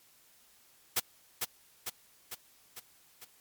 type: noise with echo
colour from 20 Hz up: white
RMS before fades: -28 dBFS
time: 0.96-1 s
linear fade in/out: 10 ms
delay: 450 ms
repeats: 5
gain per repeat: -4 dB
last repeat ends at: 3.25 s
effects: white hiss -63 dBFS RMS until 3.4 s + MP3 96 kbps